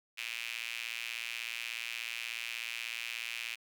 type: tone with high-pass filter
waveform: sawtooth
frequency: 116.54 Hz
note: A#2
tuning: in tune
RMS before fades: -40 dBFS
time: 0.17-3.56 s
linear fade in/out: 20 ms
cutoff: 2500 Hz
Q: 4.6
effects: none